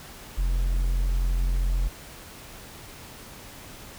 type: tone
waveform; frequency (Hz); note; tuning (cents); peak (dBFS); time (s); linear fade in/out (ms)
triangle; 43.8; F1; +6; -19; 0.37-1.89; 20
effects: pink hiss -44 dBFS RMS until 3.98 s